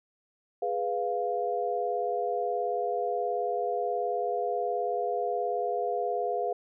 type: chord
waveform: sine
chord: F diminished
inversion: first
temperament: equal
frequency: 415.3 / 493.9 / 698.5 Hz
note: Ab4 / Cb5 / F5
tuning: 0 / 0 / 0 cents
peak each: -32 / -32 / -30 dBFS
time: 0.62-6.53 s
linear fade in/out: 5 ms
effects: none